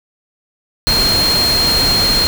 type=tone in noise; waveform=sine; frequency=4215 Hz; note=C8; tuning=12 cents sharp; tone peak=-12 dBFS; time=0.87-2.27 s; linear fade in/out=0 ms; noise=pink; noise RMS=-18 dBFS; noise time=0.87-2.27 s; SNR=+3 dB; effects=none